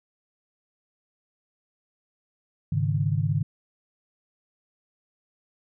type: chord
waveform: sine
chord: Ab suspended fourth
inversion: none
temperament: equal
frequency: 103.83 / 138.59 / 155.56 Hz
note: Ab2 / Db3 / Eb3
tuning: 0 / 0 / 0 cents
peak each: -26 dBFS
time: 2.72-3.43 s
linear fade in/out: 5 ms
effects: none